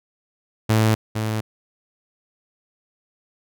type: tone pair in turn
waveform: sawtooth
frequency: 109.9 / 109.2 Hz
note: A2 / A2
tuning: -2 / -13 cents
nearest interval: unison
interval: 11 cents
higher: first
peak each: -11 / -18 dBFS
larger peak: first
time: 0.69-0.95 / 1.15-1.41 s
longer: neither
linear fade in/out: 10 ms
effects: none